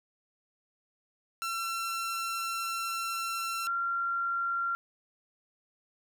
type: tone pair in turn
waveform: sawtooth / sine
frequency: 1352 / 1378 Hz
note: E6 / F6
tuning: +43 / -24 cents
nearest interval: unison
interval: 33 cents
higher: second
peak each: -28 dBFS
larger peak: neither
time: 1.42-3.67 / 3.67-4.75 s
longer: first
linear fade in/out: 0 ms
effects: none